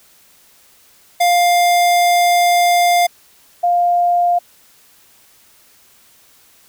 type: tone pair in turn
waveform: square / sine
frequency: 702 / 702 Hz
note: F5 / F5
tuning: +9 / +9 cents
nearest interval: unison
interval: 0 cents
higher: neither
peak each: -11 dBFS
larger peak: neither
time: 1.2-3.07 / 3.63-4.39 s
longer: first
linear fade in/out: 10 ms
effects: white hiss -50 dBFS RMS until 6.68 s